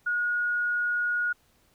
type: tone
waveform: sine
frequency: 1445 Hz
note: F#6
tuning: 41 cents flat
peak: -24 dBFS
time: 0.06-1.33 s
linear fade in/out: 10 ms
effects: pink hiss -65 dBFS RMS until 1.74 s